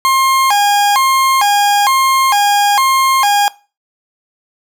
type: tone with vibrato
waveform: 40% pulse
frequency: 932.3 Hz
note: A#5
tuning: in tune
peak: -8 dBFS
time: 0.05-3.48 s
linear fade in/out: 0 ms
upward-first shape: square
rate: 1.1 Hz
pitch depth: 230 cents each way
effects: noise-tail reverb RT60 0.3 s tail -19 dB re dry